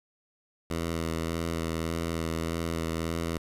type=tone with vibrato; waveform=10% pulse; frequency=82.41 Hz; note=E2; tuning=in tune; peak=-21 dBFS; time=0.7-3.38 s; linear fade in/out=5 ms; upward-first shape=sine; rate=1.7 Hz; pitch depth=20 cents each way; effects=resampled to 32000 Hz + 10-bit